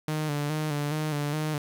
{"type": "tone with vibrato", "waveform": "sawtooth", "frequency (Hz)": 150, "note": "D3", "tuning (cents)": 37, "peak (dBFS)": -23, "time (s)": [0.08, 1.58], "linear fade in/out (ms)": 2, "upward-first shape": "square", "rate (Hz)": 2.4, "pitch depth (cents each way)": 47, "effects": ["9-bit"]}